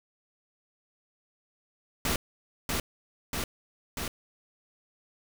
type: noise with echo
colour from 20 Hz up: pink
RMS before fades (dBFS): -28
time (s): 2.05-2.16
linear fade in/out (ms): 2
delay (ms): 640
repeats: 3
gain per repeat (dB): -2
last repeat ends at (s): 4.08
effects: none